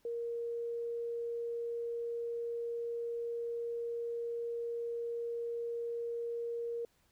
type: tone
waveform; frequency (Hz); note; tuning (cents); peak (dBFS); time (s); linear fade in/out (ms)
sine; 468.7; A#4; +9; -35; 0.05-6.85; 2
effects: pink hiss -72 dBFS RMS until 7.11 s